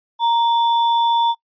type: tone with sample-and-hold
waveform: sine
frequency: 932.3 Hz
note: A#5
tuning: in tune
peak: -13 dBFS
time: 0.19-1.35 s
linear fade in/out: 50 ms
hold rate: 4410 Hz
effects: noise-tail reverb RT60 0.1 s tail -24 dB re dry + resampled to 11025 Hz